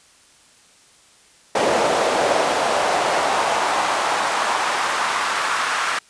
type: noise with high-pass filter sweep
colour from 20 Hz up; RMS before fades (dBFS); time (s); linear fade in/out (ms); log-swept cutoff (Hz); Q
brown; -20; 1.55-5.99; 5; 530 to 1300; 1.9
effects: white hiss -52 dBFS RMS until 6.09 s + resampled to 22050 Hz